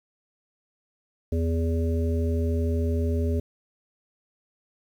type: harmonic tone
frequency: 82.41 Hz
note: E2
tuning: in tune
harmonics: 1 / 3 / 5 / 7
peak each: -23 / -30 / -31 / -37 dBFS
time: 1.32-3.4 s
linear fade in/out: 5 ms
effects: 9-bit